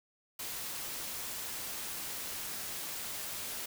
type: noise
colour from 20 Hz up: white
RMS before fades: -40 dBFS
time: 0.39-3.66 s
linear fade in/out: 5 ms
effects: none